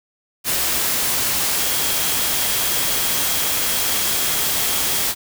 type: tone in noise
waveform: sine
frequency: 3268 Hz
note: G#7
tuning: 29 cents flat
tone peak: -31 dBFS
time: 1.56-5.06 s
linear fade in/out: 50 ms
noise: white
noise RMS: -20 dBFS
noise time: 0.44-5.15 s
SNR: -14 dB
effects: none